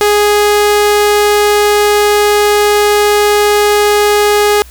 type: tone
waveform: sawtooth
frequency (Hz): 414.9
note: G#4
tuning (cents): -2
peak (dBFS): -3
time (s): 0.01-4.62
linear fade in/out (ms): 0
effects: added 60 Hz sine -33 dBFS peak until 4.7 s + white hiss -40 dBFS RMS until 4.7 s